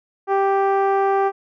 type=tone with low-pass filter; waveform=10% pulse; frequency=392 Hz; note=G4; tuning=in tune; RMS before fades=-18 dBFS; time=0.27-1.32 s; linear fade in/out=50 ms; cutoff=800 Hz; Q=1.1; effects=none